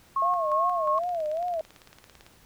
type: tone with tremolo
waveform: sine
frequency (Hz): 1087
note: C#6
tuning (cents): -34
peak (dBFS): -22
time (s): 0.16-0.99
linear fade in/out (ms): 5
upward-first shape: square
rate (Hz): 2.8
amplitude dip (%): 45
type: tone with vibrato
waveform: sine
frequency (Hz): 659.3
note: E5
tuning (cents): 0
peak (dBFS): -26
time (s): 0.22-1.61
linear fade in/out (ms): 2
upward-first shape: sine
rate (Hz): 2.6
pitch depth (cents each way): 150
type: click train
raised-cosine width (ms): 0.2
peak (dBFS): -31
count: 24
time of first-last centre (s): 0.98-2.265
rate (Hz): 17.9
effects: pink hiss -57 dBFS RMS until 2.45 s